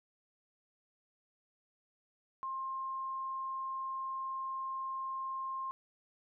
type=tone; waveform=sine; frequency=1061 Hz; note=C6; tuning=24 cents sharp; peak=-36 dBFS; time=2.43-5.71 s; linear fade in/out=0 ms; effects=none